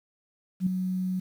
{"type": "tone with ADSR envelope", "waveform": "sine", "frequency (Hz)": 185, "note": "F#3", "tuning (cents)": 0, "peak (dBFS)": -19, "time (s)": [0.6, 1.2], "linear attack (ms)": 65, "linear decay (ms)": 4, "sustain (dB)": -7, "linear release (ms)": 9, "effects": ["9-bit"]}